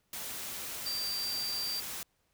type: tone in noise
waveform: sine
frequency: 4699 Hz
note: D8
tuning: in tune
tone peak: -33 dBFS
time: 0.86-1.8 s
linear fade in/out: 2 ms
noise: white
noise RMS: -40 dBFS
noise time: 0.13-2.03 s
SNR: +4 dB
effects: pink hiss -75 dBFS RMS until 2.33 s